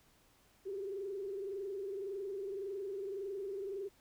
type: tone with frequency modulation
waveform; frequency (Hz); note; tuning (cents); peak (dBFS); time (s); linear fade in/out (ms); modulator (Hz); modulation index
sine; 393.2; G4; +5; -38; 0.65-3.89; 20; 21.8; 0.89
effects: pink hiss -68 dBFS RMS until 4 s